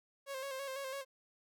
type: tone with vibrato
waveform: sawtooth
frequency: 540 Hz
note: C#5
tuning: 45 cents flat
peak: -36 dBFS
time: 0.26-1.05 s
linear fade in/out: 50 ms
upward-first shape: square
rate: 6 Hz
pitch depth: 43 cents each way
effects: none